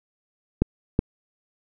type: clicks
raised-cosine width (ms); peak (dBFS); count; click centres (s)
3; -5; 2; 0.62 / 0.991
effects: none